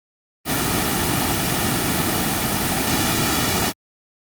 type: noise with comb filter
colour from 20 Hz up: pink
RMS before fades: -20 dBFS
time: 0.45-3.73 s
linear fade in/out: 50 ms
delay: 1.9 ms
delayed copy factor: -0.6
effects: high-pass 60 Hz 12 dB/octave + Opus 24 kbps